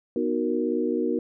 sine chord, B major seventh, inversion none, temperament equal, 246.9 / 311.1 / 370 / 466.2 Hz, B3 / D#4 / F#4 / A#4, 0 / 0 / 0 / 0 cents, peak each -28 dBFS, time 0.16-1.19 s, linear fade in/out 2 ms, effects none

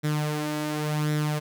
sawtooth tone with flanger, 151 Hz, D3, 48 cents sharp, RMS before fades -27 dBFS, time 0.03-1.4 s, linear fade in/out 20 ms, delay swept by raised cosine 0.53 to 3.53 ms, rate 0.91 Hz, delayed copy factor +0.55, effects none

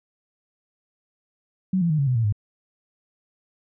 sine tone with pitch steps, 187.4 / 169.87 / 153.98 / 139.58 / 126.53 / 114.69 / 103.97 Hz, F#3 / F3 / D#3 / C#3 / B2 / A#2 / G#2, +22 / -48 / -18 / +12 / +42 / -28 / +2 cents, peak -18 dBFS, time 1.73-2.325 s, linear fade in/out 5 ms, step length 85 ms, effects none

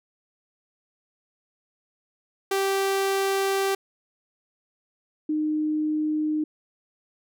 sawtooth / sine tone pair in turn, 390 / 306.5 Hz, G4 / D#4, -9 / -26 cents, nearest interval major third, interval 417 cents, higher first, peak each -18 / -22 dBFS, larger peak first, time 2.51-3.75 / 5.29-6.44 s, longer first, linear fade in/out 5 ms, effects none

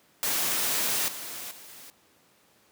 white noise with level steps, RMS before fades -27 / -38 / -47 dBFS, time 0.23-1.9 s, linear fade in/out 0 ms, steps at 1.08 / 1.51 s, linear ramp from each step 2 ms, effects pink hiss -62 dBFS RMS until 2.71 s + high-pass 150 Hz 12 dB/octave

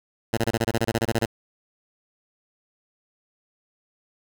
10% pulse tone bursts, 115.1 Hz, A#2, 22 cents flat, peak -12 dBFS, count 14, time 0.33-1.258 s, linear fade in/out 5 ms, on 44 ms, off 24 ms, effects none

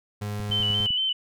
35% pulse tone, 103.83 Hz, G#2, in tune, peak -27 dBFS, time 0.21-0.87 s, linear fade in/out 10 ms
click train, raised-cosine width 5 ms, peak -25 dBFS, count 6, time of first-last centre 0.4-0.906 s, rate 9.89 Hz
sine tone with vibrato, 3027 Hz, F#7, 39 cents sharp, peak -22 dBFS, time 0.51-1.13 s, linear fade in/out 10 ms, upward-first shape square, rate 4.3 Hz, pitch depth 33 cents each way
effects none

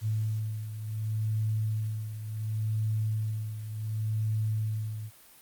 sine beating tone pair, 108.6 / 109.29 Hz, A2 / A2, -22 / -11 cents, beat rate 0.69 Hz, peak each -29 / -35 dBFS, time 0.01-5.11 s, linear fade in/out 50 ms, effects white hiss -55 dBFS RMS until 5.41 s + Opus 48 kbps

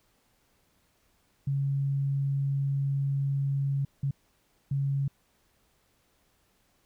sine tone bursts at uneven times, 138.59 Hz, C#3, in tune, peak -25 dBFS, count 3, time 1.47-3.85 / 4.03-4.11 / 4.71-5.08 s, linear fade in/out 5 ms, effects pink hiss -69 dBFS RMS until 6.85 s

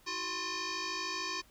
sine tone with frequency modulation, 1731 Hz, A6, 29 cents flat, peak -34 dBFS, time 0.06-1.42 s, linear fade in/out 20 ms, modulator 703 Hz, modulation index 5.7, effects pink hiss -63 dBFS RMS until 1.5 s

